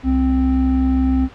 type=tone pair together; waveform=triangle; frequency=65.4 / 261.6 Hz; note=C2 / C4; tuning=0 / 0 cents; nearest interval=2 octaves; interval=2400 cents; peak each=-16 / -13 dBFS; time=0.03-1.29 s; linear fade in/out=50 ms; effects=pink hiss -42 dBFS RMS until 1.34 s + low-pass 3000 Hz 12 dB/octave